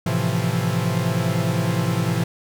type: chord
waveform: 45% pulse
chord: F major seventh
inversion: first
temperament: equal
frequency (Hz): 110 / 130.81 / 164.81 / 174.61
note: A2 / C3 / E3 / F3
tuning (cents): 0 / 0 / 0 / 0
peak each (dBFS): -25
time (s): 0.06-2.24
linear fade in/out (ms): 5
effects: none